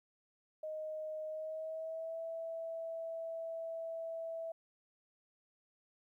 sine tone with pitch glide, 622.3 to 657 Hz, D#5 to E5, 0 to -6 cents, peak -39 dBFS, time 0.63-4.52 s, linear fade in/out 5 ms, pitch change +94 cents, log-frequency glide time 1.27-2.19 s, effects 13-bit

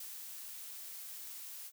blue noise with ADSR envelope, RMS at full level -45 dBFS, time 0-1.72 s, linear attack 4 ms, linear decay 92 ms, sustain -2 dB, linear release 58 ms, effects none

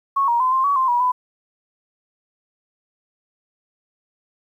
sine tone with pitch steps, 1102 / 944 / 1024 / 1052 / 1130 / 1046 / 965 / 1000 Hz, C#6 / A#5 / C6 / C6 / C#6 / C6 / B5 / B5, -11 / +22 / -38 / +9 / +33 / -1 / -40 / +21 cents, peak -15 dBFS, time 0.16-1.12 s, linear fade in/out 10 ms, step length 120 ms, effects 9-bit

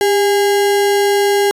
sine tone with sample-and-hold, 400.6 Hz, G4, 38 cents sharp, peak -10 dBFS, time 0.01-1.51 s, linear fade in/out 0 ms, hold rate 1225 Hz, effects resampled to 32000 Hz

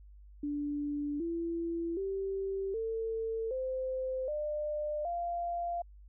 sine tone with pitch steps, 291.1 / 336.3 / 388.6 / 448.9 / 518.7 / 599.3 / 692.4 Hz, D4 / E4 / G4 / A4 / C5 / D5 / F5, -15 / +35 / -15 / +35 / -15 / +35 / -15 cents, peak -32 dBFS, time 0.43-5.82 s, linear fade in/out 5 ms, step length 770 ms, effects added 50 Hz sine -51 dBFS peak until 6.08 s

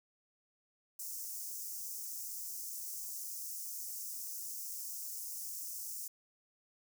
white high-pass noise, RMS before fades -43 dBFS, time 0.99-6.08 s, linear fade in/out 5 ms, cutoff 5400 Hz, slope 48 dB/octave, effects none

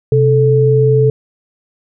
sine tone pair together, 130 / 437.3 Hz, C3 / A4, -11 / -11 cents, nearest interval octave + major sixth, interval 2100 cents, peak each -10 dBFS, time 0.12-1.1 s, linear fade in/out 2 ms, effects none

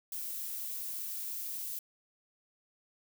violet noise with high-pass filter sweep, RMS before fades -39 dBFS, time 0.12-1.79 s, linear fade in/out 2 ms, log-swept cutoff 290 to 2000 Hz, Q 0.81, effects none

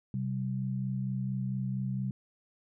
sine tone pair together, 129.2 / 193.58 Hz, C3 / G3, -21 / -21 cents, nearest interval perfect fifth, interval 700 cents, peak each -32 / -34 dBFS, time 0.14-2.11 s, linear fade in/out 2 ms, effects none

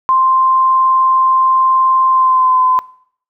sine tone with pitch glide, 1046.5 to 1022.6 Hz, C6 to C6, 0 to -40 cents, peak -8 dBFS, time 0.09-2.79 s, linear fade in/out 0 ms, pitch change -40 cents, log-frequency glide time 2.09-2.62 s, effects noise-tail reverb RT60 0.6 s tail -22 dB re dry

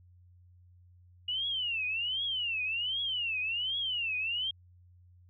sine tone with vibrato, 2876 Hz, F#7, 50 cents flat, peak -30 dBFS, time 1.28-4.51 s, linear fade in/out 5 ms, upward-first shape triangle, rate 1.3 Hz, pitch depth 270 cents each way, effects added 89 Hz sine -56 dBFS peak until 5.29 s

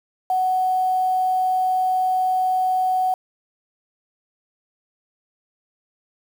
sine tone with quantisation, 744 Hz, F#5, 9 cents sharp, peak -17 dBFS, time 0.3-3.14 s, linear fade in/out 2 ms, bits 7, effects none

